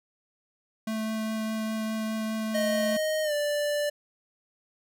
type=tone with vibrato; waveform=square; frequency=219.4 Hz; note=A3; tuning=5 cents flat; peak=-29 dBFS; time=0.87-2.97 s; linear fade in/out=5 ms; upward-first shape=triangle; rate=4.9 Hz; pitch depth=9 cents each way
type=tone with pitch glide; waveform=square; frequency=622.3 to 587.4 Hz; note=D#5 to D5; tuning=0 to 0 cents; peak=-26 dBFS; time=2.54-3.9 s; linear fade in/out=10 ms; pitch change=-100 cents; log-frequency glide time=3.23-3.33 s
effects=none